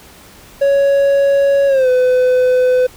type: tone with pitch glide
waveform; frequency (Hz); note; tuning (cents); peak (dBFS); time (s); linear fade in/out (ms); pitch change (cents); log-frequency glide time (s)
triangle; 557 to 504.9; C#5 to B4; +8 to +38; -7; 0.61-2.87; 10; -170; 1.67-1.89
effects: pink hiss -41 dBFS RMS until 2.96 s